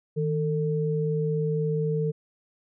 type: tone pair together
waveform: sine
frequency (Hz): 157.1 / 447.2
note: D#3 / A4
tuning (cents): +17 / +28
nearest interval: octave + tritone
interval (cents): 1811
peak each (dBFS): -25 / -27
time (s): 0.16-2.12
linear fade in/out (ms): 20
effects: none